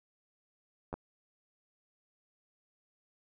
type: clicks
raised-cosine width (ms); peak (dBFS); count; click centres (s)
1; -24; 2; 0.929 / 0.94
effects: none